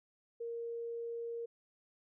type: tone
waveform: sine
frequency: 466.2 Hz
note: A#4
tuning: in tune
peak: -38 dBFS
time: 0.4-1.46 s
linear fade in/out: 10 ms
effects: none